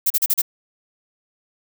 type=noise bursts; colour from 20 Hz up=violet; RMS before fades=-17 dBFS; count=5; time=0.06-0.419 s; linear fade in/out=10 ms; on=43 ms; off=36 ms; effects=none